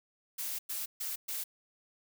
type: noise bursts at uneven times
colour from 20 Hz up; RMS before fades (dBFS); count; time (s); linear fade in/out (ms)
blue; -37; 4; 0.38-0.59 / 0.69-0.86 / 1-1.16 / 1.28-1.44; 10
effects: none